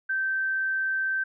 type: tone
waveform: sine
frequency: 1554 Hz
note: G6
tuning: 16 cents flat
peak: -24 dBFS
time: 0.09-1.24 s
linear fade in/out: 10 ms
effects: none